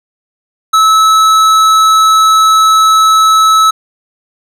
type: tone with tanh clipping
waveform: sine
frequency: 1300 Hz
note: E6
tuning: 24 cents flat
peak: -6 dBFS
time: 0.73-3.71 s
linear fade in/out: 10 ms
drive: 15 dB
effects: none